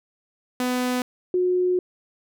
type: tone pair in turn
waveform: sawtooth / sine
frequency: 250.1 / 362.8 Hz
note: B3 / F#4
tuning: +22 / -34 cents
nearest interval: tritone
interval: 644 cents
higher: second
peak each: -18 dBFS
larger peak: neither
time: 0.6-1.02 / 1.34-1.79 s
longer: second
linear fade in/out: 2 ms
effects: none